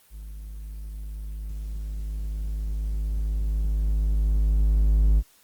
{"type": "tone with level ramp", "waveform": "triangle", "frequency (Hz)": 52.1, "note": "G#1", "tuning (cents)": 6, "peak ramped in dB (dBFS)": [-34, -13], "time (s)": [0.1, 5.23], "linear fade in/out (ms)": 50, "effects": ["white hiss -58 dBFS RMS until 5.43 s", "Opus 32 kbps"]}